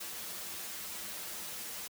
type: noise with comb filter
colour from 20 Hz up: white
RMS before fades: -42 dBFS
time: 0-1.88 s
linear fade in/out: 10 ms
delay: 7.4 ms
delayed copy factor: -0.9
effects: high-pass 80 Hz 12 dB/octave